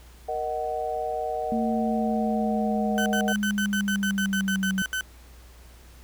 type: chord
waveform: sine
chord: D# minor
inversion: second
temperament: just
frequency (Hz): 466.7 / 622.3 / 746.7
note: A#4 / D#5 / F#5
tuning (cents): +2 / 0 / +16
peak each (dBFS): -32 / -31 / -29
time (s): 0.28-3.33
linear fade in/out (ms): 10
type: linear sweep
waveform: sine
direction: down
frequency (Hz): 228 to 189.9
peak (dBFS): -24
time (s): 1.52-4.82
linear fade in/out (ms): 0
type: tone bursts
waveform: 35% pulse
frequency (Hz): 1519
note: F#6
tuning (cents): +45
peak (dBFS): -24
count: 14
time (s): 2.98-5.009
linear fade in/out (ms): 0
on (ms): 79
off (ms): 71
effects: added 60 Hz sine -47 dBFS peak until 6.03 s + pink hiss -54 dBFS RMS until 6.03 s